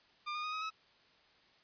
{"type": "tone with pitch steps", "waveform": "sawtooth", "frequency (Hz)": [1200, 1221.7, 1243.8, 1266.2, 1289.1], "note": ["D6", "D#6", "D#6", "D#6", "E6"], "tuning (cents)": [37, -32, -1, 30, -39], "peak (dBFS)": -33, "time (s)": [0.26, 0.705], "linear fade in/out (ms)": 20, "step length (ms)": 89, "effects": ["white hiss -66 dBFS RMS until 1.63 s", "resampled to 11025 Hz"]}